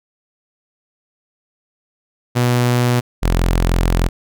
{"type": "tone pair in turn", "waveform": "sawtooth", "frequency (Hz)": [122.3, 43.24], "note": ["B2", "F1"], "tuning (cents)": [-16, -16], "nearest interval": "octave + tritone", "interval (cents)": 1800, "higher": "first", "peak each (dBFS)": -9, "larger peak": "neither", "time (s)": [[2.35, 3.01], [3.22, 4.09]], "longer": "second", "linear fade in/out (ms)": 20, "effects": []}